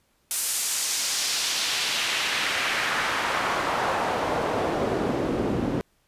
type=noise with band-pass filter sweep; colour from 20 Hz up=pink; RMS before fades=-26 dBFS; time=0.31-5.81 s; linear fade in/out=0 ms; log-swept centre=10000 to 240 Hz; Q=1.1; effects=pink hiss -67 dBFS RMS until 6.07 s + resampled to 32000 Hz